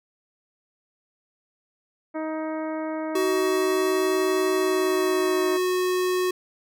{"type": "harmonic tone", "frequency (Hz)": 314.4, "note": "D#4", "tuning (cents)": 18, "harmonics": [1, 2, 3, 4, 5, 6, 7], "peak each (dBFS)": [-29, -31, -37, -40, -44, -46, -46], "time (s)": [2.14, 5.58], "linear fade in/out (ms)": 20}
{"type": "tone with pitch glide", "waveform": "square", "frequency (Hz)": [374.9, 365.7], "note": ["F#4", "F#4"], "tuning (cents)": [23, -20], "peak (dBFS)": -22, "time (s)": [3.15, 6.31], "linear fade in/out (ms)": 5, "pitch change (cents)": -43, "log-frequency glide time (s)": [4.53, 5.69]}
{"effects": []}